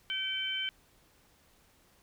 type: harmonic tone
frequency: 770 Hz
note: G5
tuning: 31 cents flat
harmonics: 2 / 3 / 4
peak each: -40 / -38 / -33 dBFS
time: 0.1-0.69 s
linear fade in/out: 0 ms
effects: pink hiss -65 dBFS RMS until 2.02 s